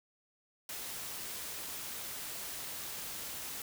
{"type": "noise", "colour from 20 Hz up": "white", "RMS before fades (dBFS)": -42, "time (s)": [0.69, 3.62], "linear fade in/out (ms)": 2, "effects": []}